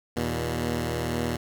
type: tone pair together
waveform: 10% pulse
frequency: 80.3 / 119.48 Hz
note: E2 / A#2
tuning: -45 / +43 cents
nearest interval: perfect fifth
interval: 688 cents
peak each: -21 / -21 dBFS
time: 0.16-1.37 s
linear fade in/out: 10 ms
effects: none